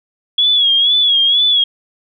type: tone with vibrato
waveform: sine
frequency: 3346 Hz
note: G#7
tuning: 12 cents sharp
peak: -9 dBFS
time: 0.38-1.64 s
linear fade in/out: 5 ms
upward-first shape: sine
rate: 2.1 Hz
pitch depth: 75 cents each way
effects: none

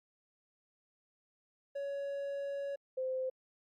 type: tone pair in turn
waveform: triangle / sine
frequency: 560 / 518.5 Hz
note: C#5 / C5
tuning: +18 / -16 cents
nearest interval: minor second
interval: 134 cents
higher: first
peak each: -34 / -33 dBFS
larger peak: second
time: 1.75-2.76 / 2.97-3.3 s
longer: first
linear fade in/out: 10 ms
effects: Opus 48 kbps

